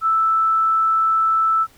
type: tone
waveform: sine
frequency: 1318.5 Hz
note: E6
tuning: in tune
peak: -14 dBFS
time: 0.01-1.67 s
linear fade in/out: 50 ms
effects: pink hiss -52 dBFS RMS until 1.77 s